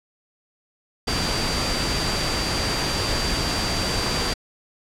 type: tone in noise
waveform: sine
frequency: 4699 Hz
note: D8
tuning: in tune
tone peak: -28 dBFS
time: 1.07-4.34 s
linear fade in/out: 10 ms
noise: pink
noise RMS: -24 dBFS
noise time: 1.07-4.34 s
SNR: -7 dB
effects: low-pass 8000 Hz 12 dB/octave